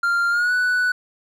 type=tone with pitch glide; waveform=triangle; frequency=1393 to 1484.4 Hz; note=F6 to F#6; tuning=-5 to +5 cents; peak=-15 dBFS; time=0.03-0.92 s; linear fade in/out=5 ms; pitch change=+110 cents; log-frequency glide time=0.3-0.53 s; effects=none